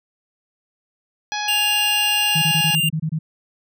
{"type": "harmonic tone", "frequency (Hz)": 836, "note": "G#5", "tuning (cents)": 11, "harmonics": [1, 2, 3, 4, 5, 6, 7], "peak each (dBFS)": [-26, -29, -31, -32, -33, -34, -34], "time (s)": [1.32, 2.75], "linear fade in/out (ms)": 0}
{"type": "tone", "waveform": "square", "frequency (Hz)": 2794, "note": "F7", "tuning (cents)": 0, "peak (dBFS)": -18, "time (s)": [1.48, 2.89], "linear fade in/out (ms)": 5}
{"type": "tone bursts", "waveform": "sine", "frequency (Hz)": 157.8, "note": "D#3", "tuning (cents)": 25, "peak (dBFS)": -19, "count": 9, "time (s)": [2.35, 3.19], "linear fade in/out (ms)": 10, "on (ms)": 72, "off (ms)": 24}
{"effects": []}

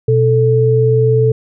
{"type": "tone pair together", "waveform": "sine", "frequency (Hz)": [123.47, 440], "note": ["B2", "A4"], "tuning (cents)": [0, 0], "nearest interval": "octave + minor seventh", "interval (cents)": 2200, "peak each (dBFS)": -11, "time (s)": [0.08, 1.32], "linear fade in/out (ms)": 5, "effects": []}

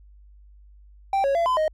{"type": "tone with pitch steps", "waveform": "triangle", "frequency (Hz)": [783, 552, 678, 1017, 623], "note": ["G5", "C#5", "E5", "C6", "D#5"], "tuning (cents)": [-2, -7, 49, -50, 2], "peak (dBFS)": -17, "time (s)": [1.13, 1.68], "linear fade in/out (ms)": 2, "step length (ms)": 110, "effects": ["added 50 Hz sine -47 dBFS peak until 1.73 s"]}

